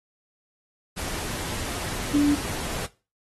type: tone in noise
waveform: sine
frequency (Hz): 289.9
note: D4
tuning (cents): -22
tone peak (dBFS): -16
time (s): 2.13-2.36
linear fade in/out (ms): 20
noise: pink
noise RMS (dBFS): -32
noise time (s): 0.96-2.87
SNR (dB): +13
effects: noise-tail reverb RT60 0.3 s tail -18 dB re dry + AAC 32 kbps